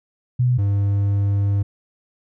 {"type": "tone pair in turn", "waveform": ["sine", "triangle"], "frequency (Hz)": [124.5, 100.31], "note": ["B2", "G2"], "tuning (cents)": [14, 40], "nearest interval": "major third", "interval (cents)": 374, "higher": "first", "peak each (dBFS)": -14, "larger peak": "neither", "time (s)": [[0.39, 0.58], [0.58, 1.63]], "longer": "second", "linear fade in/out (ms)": 10, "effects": []}